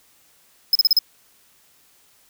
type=tone bursts; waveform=square; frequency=5120 Hz; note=D#8; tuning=49 cents sharp; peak=-12 dBFS; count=5; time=0.73-0.989 s; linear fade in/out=2 ms; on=23 ms; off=36 ms; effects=white hiss -57 dBFS RMS until 2.29 s